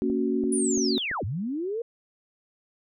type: chord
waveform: sine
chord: F# major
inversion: first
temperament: just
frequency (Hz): 231.2 / 277.5 / 370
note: A#3 / C#4 / F#4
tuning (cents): -14 / +2 / 0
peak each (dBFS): -27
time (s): 0.02-0.98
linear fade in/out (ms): 0
type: click train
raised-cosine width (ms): 2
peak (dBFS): -26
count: 4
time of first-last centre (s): 0.1-1.114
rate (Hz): 2.96
type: linear two-way sweep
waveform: sine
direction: down then up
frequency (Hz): 9920 to 83.3 to 479.3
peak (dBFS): -27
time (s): 0.52-1.82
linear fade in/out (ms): 5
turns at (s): 1.24
effects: none